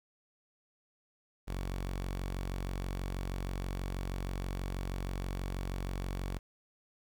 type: tone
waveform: sawtooth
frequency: 46.25 Hz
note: F#1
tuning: in tune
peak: -31 dBFS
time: 1.47-6.39 s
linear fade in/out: 20 ms
effects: 10-bit